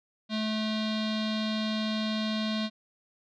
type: tone with low-pass filter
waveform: square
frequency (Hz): 216.7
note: A3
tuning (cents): -26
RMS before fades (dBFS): -30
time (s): 0.29-2.7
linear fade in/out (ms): 50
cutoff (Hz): 3900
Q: 5.7
effects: none